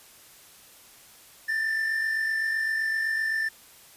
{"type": "tone pair together", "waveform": "triangle", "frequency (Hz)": [1777, 1824.8], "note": ["A6", "A#6"], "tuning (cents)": [17, -37], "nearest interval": "unison", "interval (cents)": 46, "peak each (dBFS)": [-23, -34], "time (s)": [1.48, 3.49], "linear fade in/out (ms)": 10, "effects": ["white hiss -52 dBFS RMS until 3.96 s", "resampled to 32000 Hz"]}